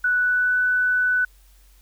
sine tone with pitch glide, 1480 to 1493.7 Hz, F#6 to F#6, 0 to +16 cents, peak -17 dBFS, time 0.04-1.25 s, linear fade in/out 5 ms, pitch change +16 cents, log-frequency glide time 0.16-0.58 s, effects added 47 Hz sine -50 dBFS peak until 1.81 s + white hiss -59 dBFS RMS until 1.81 s

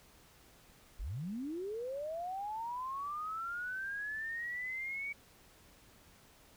sine linear sweep, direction up, 31.58 to 2268 Hz, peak -37 dBFS, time 0.99-5.13 s, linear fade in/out 10 ms, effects pink hiss -62 dBFS RMS until 6.56 s

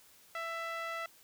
sawtooth tone with band-pass filter, 664 Hz, E5, 12 cents sharp, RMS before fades -39 dBFS, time 0.35-1.06 s, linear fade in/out 2 ms, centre 1700 Hz, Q 1.5, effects white hiss -61 dBFS RMS until 1.23 s

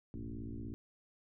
sine tone with frequency modulation, 106.2 Hz, G#2, 39 cents sharp, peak -40 dBFS, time 0.14-0.74 s, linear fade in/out 0 ms, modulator 56.9 Hz, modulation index 3.8, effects none

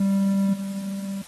triangle tone with level steps, 196 Hz, G3, in tune, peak -16 / -25 dBFS, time 0-1.22 s, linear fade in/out 5 ms, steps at 0.53 s, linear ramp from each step 10 ms, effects white hiss -45 dBFS RMS until 1.27 s + AAC 32 kbps

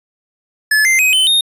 square tone with pitch steps, 1723 / 2085 / 2523 / 3052 / 3693 Hz, A6 / C7 / D#7 / G7 / A#7, -37 / -7 / +23 / -47 / -17 cents, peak -10 dBFS, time 0.71-1.41 s, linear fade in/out 5 ms, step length 140 ms, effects resampled to 32000 Hz

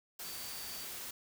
sine tone in noise, 4605 Hz, D8, 35 cents flat, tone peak -49 dBFS, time 0.24-0.85 s, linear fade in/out 5 ms, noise white, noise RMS -44 dBFS, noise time 0.19-1.11 s, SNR -8 dB, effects none

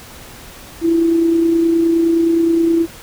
sine tone with amplitude modulation, 332.6 Hz, E4, 16 cents sharp, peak -9 dBFS, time 0.81-2.87 s, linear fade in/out 50 ms, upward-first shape sine, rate 29.6 Hz, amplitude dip 35%, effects pink hiss -37 dBFS RMS until 3.02 s

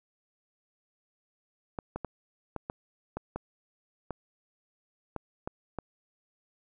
clicks, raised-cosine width 1 ms, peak -20 dBFS, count 11, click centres 1.788 / 1.96 / 2.047 / 2.563 / 2.699 / 3.17 / 3.36 / 4.107 / 5.163 / 5.475 / 5.787 s, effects none

